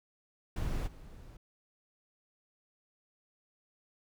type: noise with level steps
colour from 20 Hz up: brown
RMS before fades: -34 / -50 dBFS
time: 0.56-1.37 s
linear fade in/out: 5 ms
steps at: 0.86 s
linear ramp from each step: 20 ms
effects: none